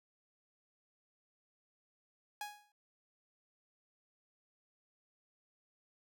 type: tone with exponential decay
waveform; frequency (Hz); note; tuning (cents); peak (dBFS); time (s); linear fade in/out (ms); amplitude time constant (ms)
sawtooth; 830.6; G#5; 0; -34; 2.41-2.72; 2; 67
effects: none